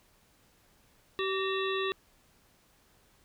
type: harmonic tone with a mistuned harmonic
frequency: 385.1 Hz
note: G4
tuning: 31 cents flat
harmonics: 1 / 3 / 5 / 7 / 9 / 10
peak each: -31 / -36 / -38 / -39 / -41 / -41 dBFS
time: 1.19-1.92 s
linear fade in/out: 0 ms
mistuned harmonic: 5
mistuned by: -78 cents
effects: pink hiss -65 dBFS RMS until 3.24 s